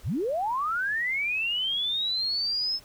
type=linear sweep; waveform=sine; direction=up; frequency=31.45 to 5274 Hz; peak=-25 dBFS; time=0.03-2.8 s; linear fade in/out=50 ms; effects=pink hiss -54 dBFS RMS until 2.84 s